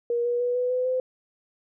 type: tone with pitch steps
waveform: sine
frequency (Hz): 474.7 / 481.9 / 489.2 / 496.6 / 504.1 / 511.7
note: A#4 / B4 / B4 / B4 / B4 / C5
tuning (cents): +31 / -43 / -16 / +9 / +35 / -39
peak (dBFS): -22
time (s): 0.1-1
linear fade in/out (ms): 2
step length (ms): 150
effects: none